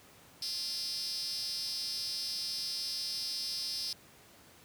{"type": "tone with high-pass filter", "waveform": "5% pulse", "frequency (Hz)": 345.9, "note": "F4", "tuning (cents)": -17, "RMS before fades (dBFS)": -37, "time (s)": [0.42, 3.93], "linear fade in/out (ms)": 2, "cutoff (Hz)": 5100, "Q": 7.9, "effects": ["pink hiss -58 dBFS RMS until 4.64 s", "high-pass 80 Hz 12 dB/octave"]}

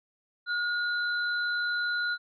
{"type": "tone pair together", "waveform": "sine", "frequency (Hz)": [1436, 4029], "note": ["F6", "B7"], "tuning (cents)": [48, 34], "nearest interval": "octave + tritone", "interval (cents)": 1786, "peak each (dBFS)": [-27, -36], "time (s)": [0.46, 2.18], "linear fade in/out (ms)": 50, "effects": []}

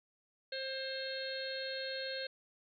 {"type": "harmonic tone", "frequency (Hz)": 531, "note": "C5", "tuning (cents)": 25, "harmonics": [1, 3, 4, 5, 6, 7, 8], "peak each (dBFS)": [-41, -44, -52, -51, -52, -48, -43], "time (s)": [0.52, 2.27], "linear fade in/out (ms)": 5, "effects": []}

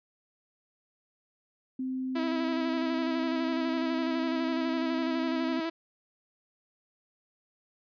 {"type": "tone", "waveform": "sine", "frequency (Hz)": 259.4, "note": "C4", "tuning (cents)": -15, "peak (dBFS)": -30, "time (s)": [1.79, 5.6], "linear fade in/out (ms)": 5}
{"type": "tone with vibrato", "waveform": "sawtooth", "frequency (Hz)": 326.3, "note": "E4", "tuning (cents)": -18, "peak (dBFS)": -26, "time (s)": [2.15, 5.7], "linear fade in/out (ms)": 10, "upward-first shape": "square", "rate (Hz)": 12, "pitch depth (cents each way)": 25}
{"effects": ["resampled to 11025 Hz"]}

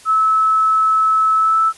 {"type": "tone with pitch glide", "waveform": "sine", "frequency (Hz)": [1300, 1315.1], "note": ["E6", "E6"], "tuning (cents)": [-24, -4], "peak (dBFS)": -11, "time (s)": [0.05, 1.73], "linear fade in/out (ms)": 50, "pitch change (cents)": 20, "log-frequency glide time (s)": [1.35, 1.59], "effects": ["white hiss -43 dBFS RMS until 1.77 s", "resampled to 24000 Hz"]}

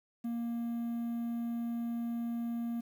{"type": "tone with quantisation", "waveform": "triangle", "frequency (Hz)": 234.2, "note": "A#3", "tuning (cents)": 8, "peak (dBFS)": -31, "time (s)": [0.24, 2.81], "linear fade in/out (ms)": 10, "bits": 10, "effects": []}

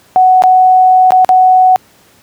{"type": "tone with dropouts", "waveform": "sine", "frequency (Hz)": 743, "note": "F#5", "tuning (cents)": 7, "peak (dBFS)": -3, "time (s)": [0.16, 1.76], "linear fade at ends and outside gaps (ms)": 0, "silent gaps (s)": [[0.422, 0.437], [1.106, 1.12], [1.247, 1.291]], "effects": ["pink hiss -46 dBFS RMS until 2.22 s", "high-pass 100 Hz 12 dB/octave"]}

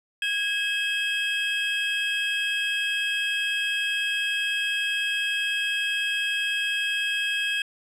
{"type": "tone cluster", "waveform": "triangle", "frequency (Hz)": [1648, 2578, 3240], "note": ["G#6", "E7", "G#7"], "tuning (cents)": [-14, -39, -43], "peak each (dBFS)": [-27, -26, -27], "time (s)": [0.22, 7.62], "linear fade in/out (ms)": 2, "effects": ["resampled to 32000 Hz"]}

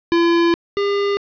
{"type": "tone pair in turn", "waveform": "square", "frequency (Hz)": [339.2, 402.8], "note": ["E4", "G4"], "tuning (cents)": [50, 47], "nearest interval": "minor third", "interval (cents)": 297, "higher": "second", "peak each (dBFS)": [-13, -17], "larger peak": "first", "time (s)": [[0.12, 0.54], [0.77, 1.17]], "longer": "first", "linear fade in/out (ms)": 0, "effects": ["resampled to 11025 Hz", "7-bit"]}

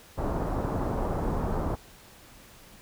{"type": "low-pass noise", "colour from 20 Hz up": "pink", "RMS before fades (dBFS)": -29, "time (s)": [0.17, 1.76], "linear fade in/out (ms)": 20, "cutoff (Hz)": 1100, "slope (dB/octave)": 24, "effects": ["pink hiss -52 dBFS RMS until 2.81 s"]}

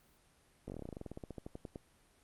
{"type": "slowing click train", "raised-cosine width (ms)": 2, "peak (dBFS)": -30, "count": 22, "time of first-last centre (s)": [0.68, 1.759], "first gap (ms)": 19, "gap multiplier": 1.09, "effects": ["pink hiss -68 dBFS RMS until 2.23 s", "Opus 32 kbps"]}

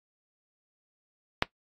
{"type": "click", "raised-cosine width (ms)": 0.3, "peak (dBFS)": -5, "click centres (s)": 1.424, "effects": ["noise-tail reverb RT60 0.1 s tail -17 dB re dry", "AAC 48 kbps"]}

